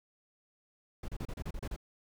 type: noise bursts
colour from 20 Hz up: brown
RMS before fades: -38 dBFS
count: 9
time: 1.03-1.763 s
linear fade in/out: 5 ms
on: 53 ms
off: 32 ms
effects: none